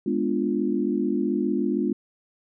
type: chord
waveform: sine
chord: G# diminished seventh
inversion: none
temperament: equal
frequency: 207.7 / 246.9 / 293.7 / 349.2 Hz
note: G#3 / B3 / D4 / F4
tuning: 0 / 0 / 0 / 0 cents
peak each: -27 dBFS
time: 0.06-1.93 s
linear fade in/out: 5 ms
effects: none